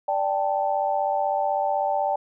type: chord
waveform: sine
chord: D suspended fourth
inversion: none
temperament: equal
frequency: 587.3 / 784 / 880 Hz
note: D5 / G5 / A5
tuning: 0 / 0 / 0 cents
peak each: -26 / -24 / -27 dBFS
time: 0.08-2.16 s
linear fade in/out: 5 ms
effects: none